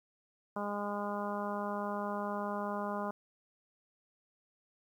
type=harmonic tone; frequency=204.7 Hz; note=G#3; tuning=25 cents flat; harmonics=1 / 2 / 3 / 4 / 5 / 6 / 7; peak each=-39 / -43 / -40 / -42 / -41 / -44 / -48 dBFS; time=0.56-3.11 s; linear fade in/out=5 ms; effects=11-bit